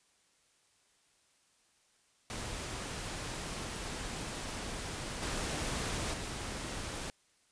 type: noise with level steps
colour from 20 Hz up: pink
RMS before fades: -40 / -36 / -40 dBFS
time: 2.3-7.1 s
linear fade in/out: 0 ms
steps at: 5.22 / 6.13 s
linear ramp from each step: 10 ms
effects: white hiss -70 dBFS RMS until 7.51 s + resampled to 22050 Hz